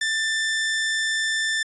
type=tone; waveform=sawtooth; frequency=1776 Hz; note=A6; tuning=16 cents sharp; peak=-18 dBFS; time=0.01-1.63 s; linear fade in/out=5 ms; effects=resampled to 22050 Hz